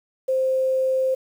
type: tone with quantisation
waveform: sine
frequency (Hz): 523.3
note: C5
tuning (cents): 0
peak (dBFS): -18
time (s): 0.28-1.15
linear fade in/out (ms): 10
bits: 8
effects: none